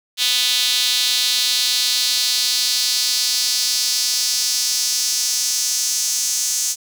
sawtooth tone with high-pass filter sweep, 248.1 Hz, B3, 8 cents sharp, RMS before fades -19 dBFS, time 0.17-6.76 s, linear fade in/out 50 ms, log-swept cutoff 3600 to 6300 Hz, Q 2.9, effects 7-bit

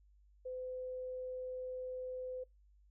sine tone, 509 Hz, C5, 48 cents flat, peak -40 dBFS, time 0.45-2.44 s, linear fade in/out 10 ms, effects noise-tail reverb RT60 0.2 s tail -25 dB re dry + added 50 Hz sine -63 dBFS peak until 2.9 s

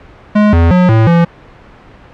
square tone with pitch steps, 209.7 / 84 / 180.7 / 111.6 / 169.7 Hz, G#3 / E2 / F#3 / A2 / F3, +17 / +33 / -41 / +25 / -49 cents, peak -6 dBFS, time 0.35-1.25 s, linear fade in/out 10 ms, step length 180 ms, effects pink hiss -38 dBFS RMS until 2.13 s + low-pass 2000 Hz 12 dB/octave

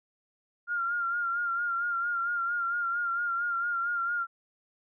sine tone with vibrato, 1396.9 Hz, F6, in tune, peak -27 dBFS, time 0.67-4.27 s, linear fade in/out 50 ms, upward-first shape sine, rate 4.4 Hz, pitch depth 41 cents each way, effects none

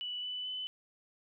sine tone with pitch steps, 2960 / 2987 / 3015 Hz, F#7 / F#7 / F#7, 0 / +16 / +32 cents, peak -36 dBFS, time 0.01-0.67 s, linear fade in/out 0 ms, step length 220 ms, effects none

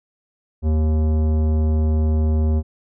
sine tone with tanh clipping, 77.8 Hz, D#2, in tune, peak -17 dBFS, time 0.62-2.63 s, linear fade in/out 50 ms, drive 15 dB, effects none

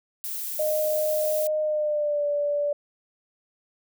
violet noise, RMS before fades -32 dBFS, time 0.24-1.47 s, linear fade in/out 0 ms
sine tone with pitch glide, 615 to 581.8 Hz, D#5 to D5, -20 to -16 cents, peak -22 dBFS, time 0.59-2.73 s, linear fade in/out 5 ms, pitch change -96 cents, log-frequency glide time 1.61-2.26 s
effects none

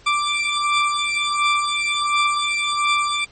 20% pulse beating tone pair, 1174.7 / 1176.1 Hz, D6 / D6, 0 / +2 cents, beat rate 1.4 Hz, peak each -16 dBFS, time 0.06-3.25 s, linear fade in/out 10 ms, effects pink hiss -50 dBFS RMS until 3.31 s + MP3 32 kbps

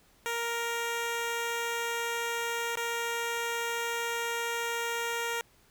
10% pulse tone with dropouts, 467.1 Hz, A#4, 3 cents sharp, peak -22 dBFS, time 0.26-5.41 s, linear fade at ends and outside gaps 0 ms, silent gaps 2.755-2.772 s, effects pink hiss -63 dBFS RMS until 5.7 s

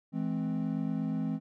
triangle chord, E augmented, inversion none, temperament equal with one note detuned, 164.81 / 212.5 / 261.6 Hz, E3 / G#3 / B#3, 0 / +40 / 0 cents, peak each -32 dBFS, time 0.12-1.4 s, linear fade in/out 50 ms, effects none

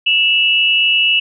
sine tone pair together, 2658 / 2910 Hz, E7 / F#7, +14 / -29 cents, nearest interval major second, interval 157 cents, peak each -13 dBFS, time 0.06-1.2 s, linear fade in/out 10 ms, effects none

